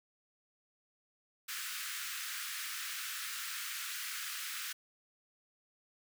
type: high-pass noise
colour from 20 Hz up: pink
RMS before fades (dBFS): -41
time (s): 1.48-4.73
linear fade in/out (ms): 10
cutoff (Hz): 1300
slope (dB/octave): 48
effects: none